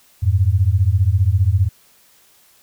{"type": "beating tone pair", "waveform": "sine", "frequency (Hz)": [87.6, 102.6], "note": ["F2", "G#2"], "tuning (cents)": [6, -21], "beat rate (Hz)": 15, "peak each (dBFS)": -15, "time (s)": [0.22, 1.69], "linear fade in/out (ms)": 20, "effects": ["white hiss -53 dBFS RMS until 2.62 s"]}